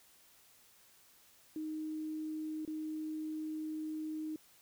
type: tone with dropouts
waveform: sine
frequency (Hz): 311.1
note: D#4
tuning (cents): 0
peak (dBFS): -37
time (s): 1.56-4.36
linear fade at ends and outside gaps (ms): 2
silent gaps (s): 2.651-2.676
effects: white hiss -64 dBFS RMS until 4.61 s